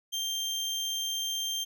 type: tone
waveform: 30% pulse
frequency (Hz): 3169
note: G7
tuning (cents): +18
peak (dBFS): -27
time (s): 0.12-1.65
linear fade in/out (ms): 20
effects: none